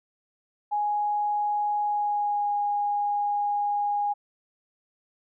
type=tone with pitch glide; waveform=sine; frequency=831 to 821.5 Hz; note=G#5 to G#5; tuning=+1 to -19 cents; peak=-23 dBFS; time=0.71-4.14 s; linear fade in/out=20 ms; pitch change=-20 cents; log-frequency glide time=1.84-2.53 s; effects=none